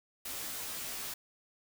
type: noise with comb filter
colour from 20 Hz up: white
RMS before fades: -40 dBFS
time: 0.25-1.14 s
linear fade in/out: 5 ms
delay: 14 ms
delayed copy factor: -1
effects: none